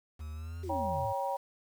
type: tone with pitch glide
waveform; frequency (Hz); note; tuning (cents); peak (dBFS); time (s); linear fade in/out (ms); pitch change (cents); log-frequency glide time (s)
triangle; 76.7 to 84.13; D#2 to E2; -24 to +36; -36; 0.19-1.07; 20; +160; 0.32-0.58
type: exponential sweep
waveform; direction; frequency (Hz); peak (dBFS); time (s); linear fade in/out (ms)
sine; down; 403.4 to 92.5; -38; 0.63-1.13; 10
type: chord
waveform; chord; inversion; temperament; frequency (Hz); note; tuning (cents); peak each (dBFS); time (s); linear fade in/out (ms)
sine; G diminished; second; equal with one note detuned; 554.4 / 784 / 951.9; Db5 / G5 / Bb5; 0 / 0 / +36; -35; 0.69-1.37; 10
effects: 9-bit